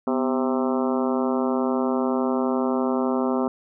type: harmonic tone with a mistuned harmonic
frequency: 131.7 Hz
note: C3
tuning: 12 cents sharp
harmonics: 2 / 3 / 4 / 5 / 6 / 7 / 8 / 9 / 10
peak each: -23 / -27 / -29 / -31 / -33 / -34 / -35 / -36 / -37 dBFS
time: 0.07-3.48 s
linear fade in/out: 2 ms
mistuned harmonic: 2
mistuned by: -81 cents
effects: none